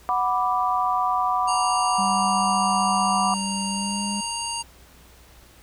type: chord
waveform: sine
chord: B minor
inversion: second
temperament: equal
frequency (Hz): 740 / 987.8 / 1174.7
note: F#5 / B5 / D6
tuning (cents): 0 / 0 / 0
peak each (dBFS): -24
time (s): 0.09-3.34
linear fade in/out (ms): 0
type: harmonic tone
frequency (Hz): 932.3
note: A#5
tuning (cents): 0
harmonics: 1 / 3 / 5 / 7 / 9 / 10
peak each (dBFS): -31 / -33 / -33 / -35 / -37 / -35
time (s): 1.47-4.63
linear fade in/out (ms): 20
type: tone with pitch glide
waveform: triangle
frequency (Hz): 196 to 202.8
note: G3 to G#3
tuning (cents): 0 to -41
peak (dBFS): -25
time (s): 1.98-4.21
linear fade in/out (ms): 10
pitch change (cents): +59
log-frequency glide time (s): 3.68-4.03
effects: added 60 Hz sine -52 dBFS peak until 5.62 s + pink hiss -52 dBFS RMS until 5.62 s